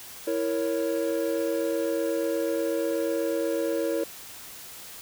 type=chord; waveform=triangle; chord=A# diminished; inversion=second; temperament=equal; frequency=329.6 / 466.2 / 554.4 Hz; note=E4 / A#4 / C#5; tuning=0 / 0 / 0 cents; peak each=-27 dBFS; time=0.27-4.04 s; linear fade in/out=5 ms; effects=white hiss -43 dBFS RMS until 5.01 s

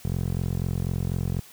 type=tone with band-pass filter; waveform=15% pulse; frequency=44.08 Hz; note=F1; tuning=17 cents sharp; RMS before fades=-27 dBFS; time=0.05-1.41 s; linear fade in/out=0 ms; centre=140 Hz; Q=0.8; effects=white hiss -49 dBFS RMS until 1.52 s

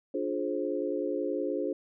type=chord; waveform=sine; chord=D half-diminished seventh; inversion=none; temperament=just; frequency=293.7 / 352.4 / 422.9 / 528.6 Hz; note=D4 / F4 / Ab4 / C5; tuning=0 / +16 / +31 / +18 cents; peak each=-34 dBFS; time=0.14-1.73 s; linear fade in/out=5 ms; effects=none

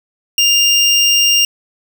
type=tone; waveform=25% pulse; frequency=2800 Hz; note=F7; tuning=4 cents sharp; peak=-5 dBFS; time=0.38-1.45 s; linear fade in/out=2 ms; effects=none

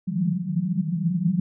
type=band-pass noise; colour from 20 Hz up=pink; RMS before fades=-24 dBFS; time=0.07-1.4 s; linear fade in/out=5 ms; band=160 to 190 Hz; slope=96 dB/octave; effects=none

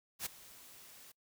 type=noise with ADSR envelope; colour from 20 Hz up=white; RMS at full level=-37 dBFS; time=0.19-1.12 s; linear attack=69 ms; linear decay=11 ms; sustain=-19 dB; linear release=6 ms; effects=noise-tail reverb RT60 0.1 s tail -23 dB re dry

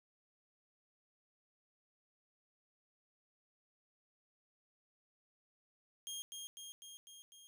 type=tone with echo; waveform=20% pulse; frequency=3234 Hz; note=G#7; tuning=47 cents flat; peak=-37 dBFS; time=6.07-6.22 s; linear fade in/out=0 ms; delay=250 ms; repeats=5; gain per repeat=-3 dB; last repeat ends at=7.47 s; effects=none

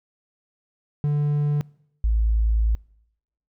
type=tone pair in turn; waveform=triangle / sine; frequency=146.83 / 55 Hz; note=D3 / A1; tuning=0 / 0 cents; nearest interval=octave + perfect fourth; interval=1700 cents; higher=first; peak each=-17 dBFS; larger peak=neither; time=1.04-1.61 / 2.04-2.75 s; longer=second; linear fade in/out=0 ms; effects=noise-tail reverb RT60 0.8 s tail -25 dB re dry

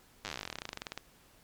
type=slowing click train; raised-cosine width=0.2 ms; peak=-20 dBFS; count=29; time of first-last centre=0.25-0.976 s; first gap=9 ms; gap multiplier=1.07; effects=pink hiss -62 dBFS RMS until 1.43 s + MP3 96 kbps

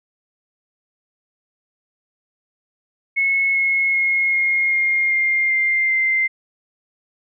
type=tone with pitch steps; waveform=sine; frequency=2188 / 2173 / 2158 / 2143 / 2128 / 2113 / 2099 / 2084 Hz; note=C#7 / C#7 / C#7 / C7 / C7 / C7 / C7 / C7; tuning=-23 / -35 / -47 / +41 / +29 / +16 / +5 / -7 cents; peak=-15 dBFS; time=3.16-6.28 s; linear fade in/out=20 ms; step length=390 ms; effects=none

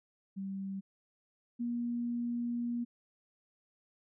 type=tone pair in turn; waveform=sine; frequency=194.3 / 238.5 Hz; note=G3 / A#3; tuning=-15 / +40 cents; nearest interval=major third; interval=355 cents; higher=second; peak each=-36 / -32 dBFS; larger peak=second; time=0.36-0.81 / 1.59-2.85 s; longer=second; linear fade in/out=20 ms; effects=none

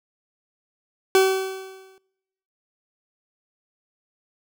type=tone with exponential decay; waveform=40% pulse; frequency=381.4 Hz; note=G4; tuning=47 cents flat; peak=-11 dBFS; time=1.15-1.98 s; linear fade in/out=1 ms; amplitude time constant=180 ms; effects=noise-tail reverb RT60 1.0 s tail -24 dB re dry

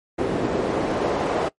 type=noise with band-pass filter sweep; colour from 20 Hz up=pink; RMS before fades=-23 dBFS; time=0.18-1.49 s; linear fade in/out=10 ms; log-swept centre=350 to 580 Hz; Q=1.3; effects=noise-tail reverb RT60 0.1 s tail -20 dB re dry + MP3 48 kbps

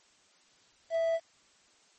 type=tone with quantisation; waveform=triangle; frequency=659.3 Hz; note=E5; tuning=in tune; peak=-24 dBFS; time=0.9-1.2 s; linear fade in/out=50 ms; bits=9; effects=white hiss -64 dBFS RMS until 1.98 s + MP3 32 kbps

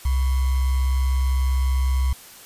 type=tone with sample-and-hold; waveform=sine; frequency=65.41 Hz; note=C2; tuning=in tune; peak=-17 dBFS; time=0.05-2.13 s; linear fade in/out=5 ms; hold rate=1050 Hz; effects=white hiss -44 dBFS RMS until 2.45 s + resampled to 32000 Hz

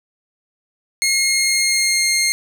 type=tone with pitch glide; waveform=15% pulse; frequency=2152 to 2126 Hz; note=C7 to C7; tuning=+48 to +27 cents; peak=-8 dBFS; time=1.02-2.32 s; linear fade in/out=0 ms; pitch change=-21 cents; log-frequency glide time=1.16-2.06 s; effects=none

